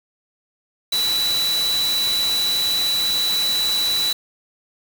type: tone in noise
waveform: sine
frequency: 3951 Hz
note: B7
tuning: in tune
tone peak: -18 dBFS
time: 0.92-4.13 s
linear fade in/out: 5 ms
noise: white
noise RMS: -27 dBFS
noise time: 0.92-4.13 s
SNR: +6 dB
effects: none